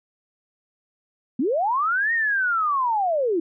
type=linear two-way sweep; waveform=sine; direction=up then down; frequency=220 to 1880 to 313.1 Hz; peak=-19 dBFS; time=1.39-3.4 s; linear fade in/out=5 ms; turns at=2.13 s; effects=none

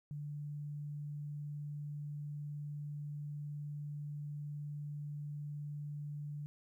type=tone; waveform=sine; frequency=146.83 Hz; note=D3; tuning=in tune; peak=-40 dBFS; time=0.11-6.46 s; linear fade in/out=0 ms; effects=13-bit

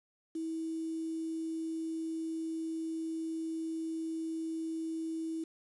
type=tone with quantisation; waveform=sine; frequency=323.5 Hz; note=E4; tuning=32 cents flat; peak=-34 dBFS; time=0.35-5.44 s; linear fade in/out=5 ms; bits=9; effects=resampled to 24000 Hz

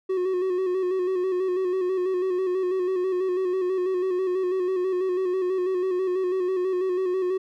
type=tone with vibrato; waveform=triangle; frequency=369.3 Hz; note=F#4; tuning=3 cents flat; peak=-20 dBFS; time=0.09-7.38 s; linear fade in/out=10 ms; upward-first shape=square; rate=6.1 Hz; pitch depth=40 cents each way; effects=none

